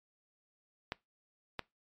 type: clicks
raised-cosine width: 0.3 ms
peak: -19 dBFS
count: 2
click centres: 0.921 / 1.593 s
effects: noise-tail reverb RT60 0.2 s tail -22 dB re dry + MP3 64 kbps